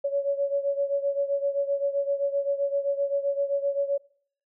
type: beating tone pair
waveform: sine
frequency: 559 / 566.7 Hz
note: C#5 / C#5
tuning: +14 / +38 cents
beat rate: 7.7 Hz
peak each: -25 / -29 dBFS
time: 0.04-3.98 s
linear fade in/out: 10 ms
effects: noise-tail reverb RT60 0.6 s tail -23 dB re dry